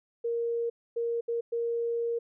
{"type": "tone bursts at uneven times", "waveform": "sine", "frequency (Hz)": 467.4, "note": "A#4", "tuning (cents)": 5, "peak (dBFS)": -27, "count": 4, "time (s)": [[0.24, 0.7], [0.96, 1.21], [1.28, 1.41], [1.52, 2.19]], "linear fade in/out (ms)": 10, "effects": []}